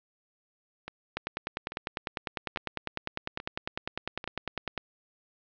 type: two click trains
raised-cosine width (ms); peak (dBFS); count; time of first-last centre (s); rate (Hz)
0.3; -22 / -15; 5 / 37; 0.88-4.241 / 1.17-4.777; 1.19 / 9.98
effects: low-pass 5000 Hz 12 dB/octave